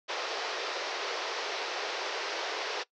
pink band-pass noise, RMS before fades -35 dBFS, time 0.08-2.84 s, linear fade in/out 20 ms, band 380 to 5700 Hz, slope 48 dB/octave, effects noise-tail reverb RT60 0.1 s tail -20 dB re dry

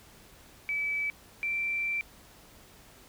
sine tone pair in turn, 2300 / 2346 Hz, D7 / D7, -37 / -2 cents, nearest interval unison, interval 35 cents, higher second, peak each -28 dBFS, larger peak neither, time 0.69-1.1 / 1.43-2.01 s, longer second, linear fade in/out 0 ms, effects pink hiss -55 dBFS RMS until 3.08 s

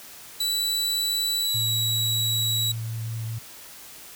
sawtooth tone with pitch glide, 3951 to 3890 Hz, B7 to B7, 0 to -27 cents, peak -20 dBFS, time 0.4-2.72 s, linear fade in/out 5 ms, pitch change -27 cents, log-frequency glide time 1.39-1.69 s
sine tone, 113.1 Hz, A2, 48 cents sharp, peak -28 dBFS, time 1.54-3.39 s, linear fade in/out 10 ms
effects white hiss -44 dBFS RMS until 4.15 s

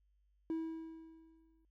triangle tone with exponential decay, 324 Hz, E4, 30 cents flat, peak -31 dBFS, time 0.5-1.65 s, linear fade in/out 1 ms, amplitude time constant 250 ms, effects tanh soft clip ceiling -28 dBFS + added 50 Hz sine -70 dBFS peak until 1.7 s

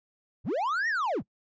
triangle linear two-way sweep, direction up then down, 59.8 to 1906 to 59.8 Hz, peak -24 dBFS, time 0.44-1.23 s, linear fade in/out 50 ms, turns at 0.88 s, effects noise-tail reverb RT60 0.1 s tail -25 dB re dry + resampled to 16000 Hz

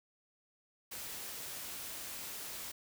white noise, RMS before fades -44 dBFS, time 0.91-2.72 s, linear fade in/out 10 ms, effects none

